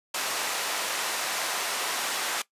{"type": "band-pass noise", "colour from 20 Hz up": "pink", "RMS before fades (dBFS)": -30, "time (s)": [0.14, 2.42], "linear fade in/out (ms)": 5, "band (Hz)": [720, 12000], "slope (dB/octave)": 12, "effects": ["noise-tail reverb RT60 0.1 s tail -18 dB re dry", "resampled to 32000 Hz"]}